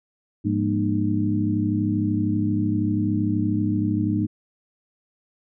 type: tone cluster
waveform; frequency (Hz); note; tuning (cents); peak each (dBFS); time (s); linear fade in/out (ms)
sine; 104.4 / 172.7 / 203.8 / 236.6 / 304.6; G#2 / F3 / G#3 / A#3 / D#4; +10 / -19 / -32 / +26 / -37; -25 / -32 / -26 / -27 / -24; 0.44-4.27; 20
effects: none